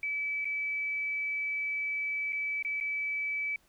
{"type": "tone with dropouts", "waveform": "sine", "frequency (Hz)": 2300, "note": "D7", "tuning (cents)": -37, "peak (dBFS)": -30, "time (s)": [0.03, 3.56], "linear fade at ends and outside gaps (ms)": 2, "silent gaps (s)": [[0.446, 0.453], [2.324, 2.329], [2.626, 2.648], [2.802, 2.809]], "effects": ["pink hiss -67 dBFS RMS until 3.68 s"]}